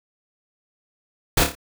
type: noise with echo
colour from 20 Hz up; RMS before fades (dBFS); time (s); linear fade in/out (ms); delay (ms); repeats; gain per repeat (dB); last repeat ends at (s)
pink; -17; 1.37-1.44; 5; 28; 4; -6; 1.552
effects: none